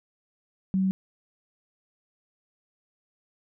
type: tone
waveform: sine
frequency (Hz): 190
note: F#3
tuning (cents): +46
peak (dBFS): -21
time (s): 0.74-0.91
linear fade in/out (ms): 0
effects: none